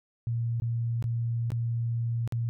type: tone with dropouts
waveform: sine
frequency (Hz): 116.8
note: A#2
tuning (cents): +4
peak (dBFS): -26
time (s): 0.27-2.49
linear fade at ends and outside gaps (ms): 0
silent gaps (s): 0.6-0.621 / 1.025-1.041 / 1.504-1.519 / 2.276-2.323
effects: none